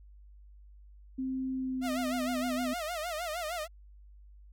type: tone with pitch glide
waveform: sine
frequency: 261.6 to 253 Hz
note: C4 to B3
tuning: 0 to +42 cents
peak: -31 dBFS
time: 1.18-2.74 s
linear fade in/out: 10 ms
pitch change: -58 cents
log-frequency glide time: 1.53-2.23 s
type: tone with vibrato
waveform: sawtooth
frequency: 659.3 Hz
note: E5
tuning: in tune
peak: -30 dBFS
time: 1.81-3.68 s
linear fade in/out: 50 ms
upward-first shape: sine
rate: 6.5 Hz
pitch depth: 150 cents each way
effects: added 50 Hz sine -51 dBFS peak until 4.52 s